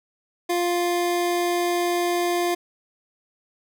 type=tone; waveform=25% pulse; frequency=349.8 Hz; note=F4; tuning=3 cents sharp; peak=-17 dBFS; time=0.49-2.55 s; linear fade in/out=10 ms; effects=none